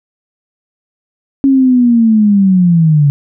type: linear sweep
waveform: sine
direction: down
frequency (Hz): 275.5 to 140.4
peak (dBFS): -5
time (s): 1.44-3.1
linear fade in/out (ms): 0
effects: none